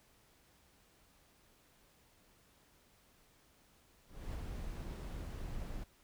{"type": "noise with ADSR envelope", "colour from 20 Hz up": "brown", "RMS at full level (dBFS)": -41, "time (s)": [4.07, 5.84], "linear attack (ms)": 270, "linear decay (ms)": 4, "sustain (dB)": -2, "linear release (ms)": 7, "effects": ["pink hiss -68 dBFS RMS until 6.03 s"]}